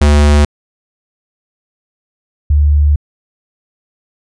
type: tone pair in turn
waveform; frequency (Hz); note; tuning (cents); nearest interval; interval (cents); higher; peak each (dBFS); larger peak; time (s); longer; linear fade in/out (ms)
square / sine; 73.42 / 73.42; D2 / D2; 0 / 0; unison; 0; neither; -6; neither; 0.01-0.45 / 2.5-2.96; second; 5
effects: resampled to 22050 Hz